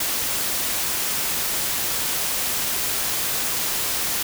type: noise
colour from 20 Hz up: white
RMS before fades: -24 dBFS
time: 0-4.23 s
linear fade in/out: 5 ms
effects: none